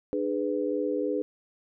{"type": "chord", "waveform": "sine", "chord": "G# diminished", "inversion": "second", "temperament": "just", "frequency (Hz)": [299, 415.3, 498.4], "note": ["D4", "G#4", "B4"], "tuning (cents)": [31, 0, 16], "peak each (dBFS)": -30, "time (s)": [0.13, 1.22], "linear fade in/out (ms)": 0, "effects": []}